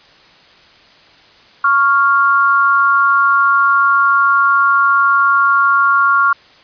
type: tone pair together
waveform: sine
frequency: 1110.2 / 1396.9 Hz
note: C#6 / F6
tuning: +2 / 0 cents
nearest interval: major third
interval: 398 cents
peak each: -12 / -11 dBFS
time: 1.64-6.33 s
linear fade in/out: 5 ms
effects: white hiss -45 dBFS RMS until 6.63 s + resampled to 11025 Hz